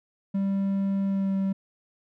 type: tone with pitch glide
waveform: triangle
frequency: 196 to 193.64 Hz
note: G3 to G3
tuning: 0 to -21 cents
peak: -21 dBFS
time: 0.34-1.53 s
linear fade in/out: 10 ms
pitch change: -21 cents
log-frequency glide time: 1.06-1.34 s
effects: none